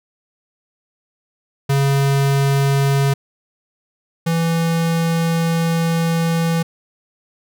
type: tone pair in turn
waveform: square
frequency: 138.59 / 165.86 Hz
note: C#3 / E3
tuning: 0 / +11 cents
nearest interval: minor third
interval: 311 cents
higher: second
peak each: -14 / -16 dBFS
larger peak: first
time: 1.69-3.14 / 4.26-6.63 s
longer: second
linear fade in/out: 10 ms
effects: none